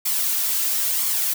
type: noise with flanger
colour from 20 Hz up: blue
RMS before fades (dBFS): -22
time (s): 0.05-1.34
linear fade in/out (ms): 10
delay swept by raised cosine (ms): 0.9 to 3.1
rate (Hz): 1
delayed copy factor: +0.5
effects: none